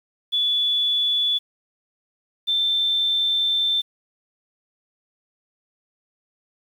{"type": "tone pair in turn", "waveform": "sine", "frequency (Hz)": [3440, 3555], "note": ["A7", "A7"], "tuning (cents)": [-40, 17], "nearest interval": "minor second", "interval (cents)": 57, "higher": "second", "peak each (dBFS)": -18, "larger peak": "neither", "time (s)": [[0.32, 1.39], [2.47, 3.82]], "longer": "second", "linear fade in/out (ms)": 20, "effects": ["8-bit"]}